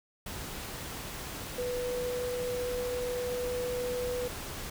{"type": "tone in noise", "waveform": "sine", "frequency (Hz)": 493.9, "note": "B4", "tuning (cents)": 0, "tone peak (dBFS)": -31, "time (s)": [1.58, 4.28], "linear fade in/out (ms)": 5, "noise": "pink", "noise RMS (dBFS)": -40, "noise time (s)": [0.26, 4.7], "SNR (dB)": 6, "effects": []}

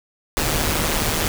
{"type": "noise with amplitude modulation", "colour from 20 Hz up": "pink", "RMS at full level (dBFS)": -18, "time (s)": [0.37, 1.28], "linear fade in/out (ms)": 0, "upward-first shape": "sine", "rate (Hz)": 154, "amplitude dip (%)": 65, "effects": []}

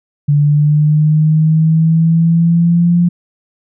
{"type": "linear sweep", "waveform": "sine", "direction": "up", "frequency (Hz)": [144.9, 174.61], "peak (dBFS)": -7, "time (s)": [0.28, 3.09], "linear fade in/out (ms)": 10, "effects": []}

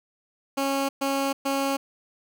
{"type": "tone bursts", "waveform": "15% pulse", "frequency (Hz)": 274.4, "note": "C#4", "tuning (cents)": -17, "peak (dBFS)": -17, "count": 3, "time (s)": [0.57, 1.77], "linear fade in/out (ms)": 10, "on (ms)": 320, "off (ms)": 120, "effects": []}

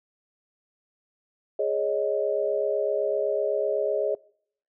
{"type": "chord", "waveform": "sine", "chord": "Ab suspended fourth", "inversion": "none", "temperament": "equal", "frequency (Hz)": [415.3, 554.4, 622.3], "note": ["Ab4", "Db5", "Eb5"], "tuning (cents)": [0, 0, 0], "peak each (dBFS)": -27, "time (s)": [1.59, 4.15], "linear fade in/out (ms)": 5, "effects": ["noise-tail reverb RT60 0.6 s tail -23 dB re dry"]}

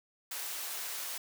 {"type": "high-pass noise", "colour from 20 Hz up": "white", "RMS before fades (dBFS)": -39, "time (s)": [0.31, 1.18], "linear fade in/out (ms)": 5, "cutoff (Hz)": 550, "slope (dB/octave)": 12, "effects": []}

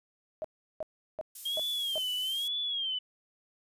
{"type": "tone bursts", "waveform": "sine", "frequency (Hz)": 627, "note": "D#5", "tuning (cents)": 13, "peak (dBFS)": -32, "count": 5, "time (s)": [0.42, 1.98], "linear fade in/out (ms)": 0, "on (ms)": 24, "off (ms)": 360}
{"type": "high-pass noise", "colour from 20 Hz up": "pink", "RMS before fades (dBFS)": -44, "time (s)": [1.35, 2.48], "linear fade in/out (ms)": 5, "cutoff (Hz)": 9400, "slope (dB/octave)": 12}
{"type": "tone with vibrato", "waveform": "sine", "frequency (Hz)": 3203, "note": "G7", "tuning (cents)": 37, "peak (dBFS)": -30, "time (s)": [1.45, 2.99], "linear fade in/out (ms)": 10, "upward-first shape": "sine", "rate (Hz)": 1.1, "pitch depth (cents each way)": 130}
{"effects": ["resampled to 32000 Hz"]}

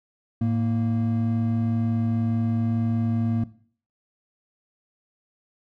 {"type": "tone pair together", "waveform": "triangle", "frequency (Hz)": [109.2, 231.2], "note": ["A2", "A#3"], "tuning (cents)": [-13, -14], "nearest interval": "octave + minor second", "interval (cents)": 1299, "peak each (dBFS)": -21, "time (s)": [0.41, 3.44], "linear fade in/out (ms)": 5, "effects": ["noise-tail reverb RT60 0.5 s tail -18 dB re dry"]}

